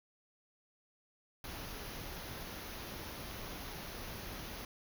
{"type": "band-stop noise", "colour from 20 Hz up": "pink", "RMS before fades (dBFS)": -45, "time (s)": [1.44, 4.65], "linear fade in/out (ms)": 2, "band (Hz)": [6500, 10000], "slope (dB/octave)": 96, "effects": []}